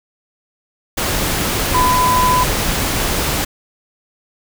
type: tone in noise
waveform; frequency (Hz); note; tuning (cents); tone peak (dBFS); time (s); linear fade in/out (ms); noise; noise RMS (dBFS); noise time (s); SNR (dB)
sine; 1003; B5; +26; -12; 1.74-2.44; 10; pink; -18; 0.97-3.45; +3
effects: none